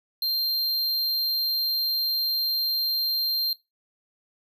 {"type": "tone", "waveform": "square", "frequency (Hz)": 4175, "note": "C8", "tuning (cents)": -5, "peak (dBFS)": -24, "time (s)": [0.22, 3.53], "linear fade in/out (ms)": 2, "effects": ["noise-tail reverb RT60 0.2 s tail -17 dB re dry"]}